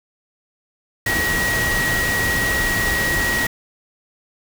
sine tone in noise, 1906 Hz, A#6, 38 cents sharp, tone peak -19 dBFS, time 1.06-3.47 s, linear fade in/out 5 ms, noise pink, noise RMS -23 dBFS, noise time 1.06-3.47 s, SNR +1 dB, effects none

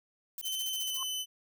violet noise bursts, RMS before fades -39 dBFS, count 9, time 0.38-0.974 s, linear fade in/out 2 ms, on 34 ms, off 36 ms
sawtooth tone with pitch glide, 3063 to 3026 Hz, G7 to F#7, -41 to +38 cents, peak -30 dBFS, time 0.42-1.26 s, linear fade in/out 50 ms, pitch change -21 cents, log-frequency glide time 0.72-0.93 s
sine tone with exponential growth, 1062 Hz, C6, 25 cents sharp, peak -34 dBFS, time 0.91-1.03 s, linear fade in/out 1 ms, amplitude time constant 24 ms
effects none

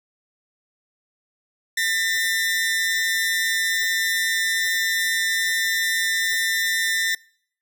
sawtooth tone pair together, 1798.8 / 1979 Hz, A6 / B6, +38 / +3 cents, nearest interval major second, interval 165 cents, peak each -18 / -22 dBFS, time 1.77-7.15 s, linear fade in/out 5 ms, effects noise-tail reverb RT60 0.6 s tail -24 dB re dry

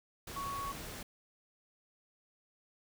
sine tone in noise, 1114 Hz, C#6, 8 cents sharp, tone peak -37 dBFS, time 0.36-0.72 s, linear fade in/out 5 ms, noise pink, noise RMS -45 dBFS, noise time 0.27-1.03 s, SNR +5 dB, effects none

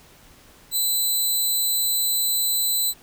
5% pulse tone, 4005 Hz, B7, 23 cents sharp, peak -13 dBFS, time 0.71-2.94 s, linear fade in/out 50 ms, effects pink hiss -51 dBFS RMS until 3.02 s

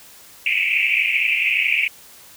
pink band-pass noise, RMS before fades -19 dBFS, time 0.46-1.88 s, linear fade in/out 5 ms, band 2200 to 2700 Hz, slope 96 dB/octave, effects white hiss -45 dBFS RMS until 2.36 s

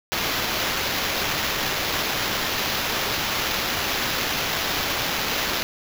white noise with sample-and-hold, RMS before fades -25 dBFS, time 0.12-5.63 s, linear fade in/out 0 ms, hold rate 8820 Hz, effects none

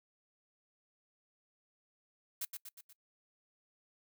blue noise with echo, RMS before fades -38 dBFS, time 2.41-2.45 s, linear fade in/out 5 ms, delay 120 ms, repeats 4, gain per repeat -5 dB, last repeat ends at 2.93 s, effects noise-tail reverb RT60 0.1 s tail -23 dB re dry

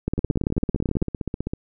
two click trains, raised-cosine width 3 ms, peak -13 / -9 dBFS, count 22 / 18, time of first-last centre 0.18-1.535 / 0.08-1.024 s, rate 15.5 / 18 Hz, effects none

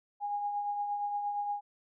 sine tone with tremolo, 820 Hz, G#5, 22 cents flat, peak -29 dBFS, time 0.2-1.61 s, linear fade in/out 50 ms, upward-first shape triangle, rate 8.6 Hz, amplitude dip 45%, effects none

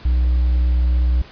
triangle tone with hard clipping, 61.74 Hz, B1, in tune, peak -14 dBFS, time 0.05-1.22 s, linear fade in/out 5 ms, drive 5 dB, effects pink hiss -42 dBFS RMS until 1.31 s + resampled to 11025 Hz

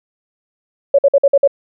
sine tone bursts, 559 Hz, C#5, 14 cents sharp, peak -6 dBFS, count 6, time 0.94-1.476 s, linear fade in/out 5 ms, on 46 ms, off 52 ms, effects none

